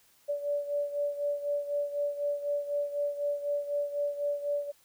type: beating tone pair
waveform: sine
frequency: 577 / 581 Hz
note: D5 / D5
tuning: -31 / -19 cents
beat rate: 4 Hz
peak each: -30 / -35 dBFS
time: 0.28-4.72 s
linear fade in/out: 20 ms
effects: white hiss -64 dBFS RMS until 4.84 s